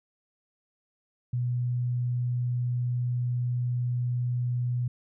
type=tone; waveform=sine; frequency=122.8 Hz; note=B2; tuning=9 cents flat; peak=-25 dBFS; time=1.33-4.88 s; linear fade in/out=5 ms; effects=none